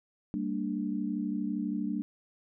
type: chord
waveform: sine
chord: G minor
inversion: none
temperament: equal with one note detuned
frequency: 196 / 228.5 / 293.7 Hz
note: G3 / Bb3 / D4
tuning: 0 / -34 / 0 cents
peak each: -34 dBFS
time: 0.34-2.02 s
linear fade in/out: 0 ms
effects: none